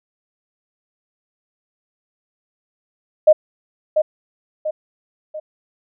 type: tone with echo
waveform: sine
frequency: 617 Hz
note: D#5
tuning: 15 cents flat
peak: -5 dBFS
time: 3.27-3.33 s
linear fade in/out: 10 ms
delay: 690 ms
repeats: 3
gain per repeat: -7 dB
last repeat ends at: 5.4 s
effects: none